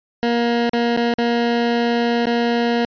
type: tone with dropouts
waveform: 20% pulse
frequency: 236.2 Hz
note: A#3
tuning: 23 cents sharp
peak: -11 dBFS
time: 0.23-2.85 s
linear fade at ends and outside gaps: 0 ms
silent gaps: 0.695-0.734 / 0.965-0.974 / 1.139-1.184 / 2.257-2.269 s
effects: resampled to 11025 Hz